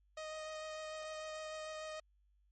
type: tone with vibrato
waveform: sawtooth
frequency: 623 Hz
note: D#5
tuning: 2 cents sharp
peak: -39 dBFS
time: 0.17-2 s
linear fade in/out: 5 ms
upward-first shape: triangle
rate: 6.7 Hz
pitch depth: 12 cents each way
effects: added 50 Hz sine -69 dBFS peak until 2.51 s + MP3 32 kbps